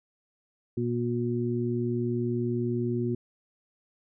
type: harmonic tone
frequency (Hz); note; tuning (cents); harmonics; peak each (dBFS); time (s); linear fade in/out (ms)
120; B2; -49; 1 / 2 / 3; -30 / -30 / -30; 0.77-3.15; 5
effects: none